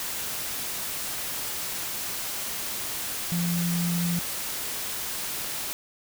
sine tone in noise, 172.5 Hz, F3, 21 cents flat, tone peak -24 dBFS, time 3.32-4.19 s, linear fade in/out 0 ms, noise white, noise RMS -32 dBFS, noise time 0-5.73 s, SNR +5 dB, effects none

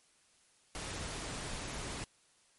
pink noise, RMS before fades -41 dBFS, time 0.75-2.04 s, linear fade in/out 0 ms, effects white hiss -68 dBFS RMS until 2.58 s + MP3 48 kbps

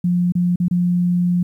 sine tone with dropouts, 176.8 Hz, F3, 22 cents sharp, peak -14 dBFS, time 0.04-1.43 s, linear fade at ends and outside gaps 5 ms, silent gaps 0.322-0.352 / 0.559-0.6 / 0.683-0.71 s, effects 9-bit

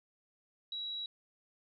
sine tone, 3885 Hz, B7, 29 cents flat, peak -37 dBFS, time 0.72-1.06 s, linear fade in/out 2 ms, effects none

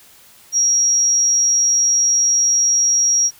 sine tone, 5660 Hz, F8, 22 cents sharp, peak -12 dBFS, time 0.52-3.31 s, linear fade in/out 50 ms, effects white hiss -47 dBFS RMS until 3.39 s

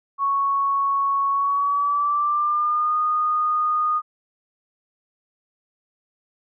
sine tone with pitch glide, 1108.7 to 1230.2 Hz, C#6 to D#6, 0 to -20 cents, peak -18 dBFS, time 0.18-4.02 s, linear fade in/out 50 ms, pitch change +180 cents, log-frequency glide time 1.31-2.97 s, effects none

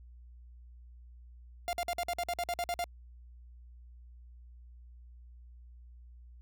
45% pulse tone bursts, 698.5 Hz, F5, in tune, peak -31 dBFS, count 12, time 1.68-2.841 s, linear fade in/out 0 ms, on 50 ms, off 51 ms, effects added 60 Hz sine -50 dBFS peak until 6.41 s

